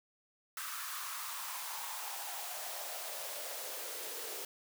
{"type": "noise with high-pass filter sweep", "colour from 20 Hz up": "white", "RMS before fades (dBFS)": -42, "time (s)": [0.57, 4.45], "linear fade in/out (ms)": 2, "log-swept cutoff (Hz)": [1300, 410], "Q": 4.1, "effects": []}